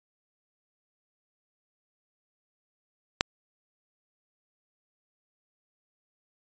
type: click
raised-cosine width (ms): 0.2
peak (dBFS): -3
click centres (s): 3.209
effects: resampled to 16000 Hz